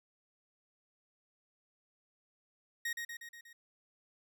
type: tone with echo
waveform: 40% pulse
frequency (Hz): 1875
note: A#6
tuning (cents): +10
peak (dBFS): -33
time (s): 2.85-2.93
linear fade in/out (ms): 5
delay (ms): 120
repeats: 5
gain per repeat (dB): -4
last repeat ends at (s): 3.53
effects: none